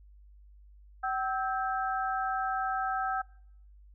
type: tone cluster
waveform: sine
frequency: 764 / 1303 / 1580 Hz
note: G5 / E6 / G6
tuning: -45 / -20 / +13 cents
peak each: -31 / -33 / -37 dBFS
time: 1.03-3.22 s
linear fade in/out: 10 ms
effects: noise-tail reverb RT60 0.7 s tail -25 dB re dry + added 50 Hz sine -52 dBFS peak until 3.94 s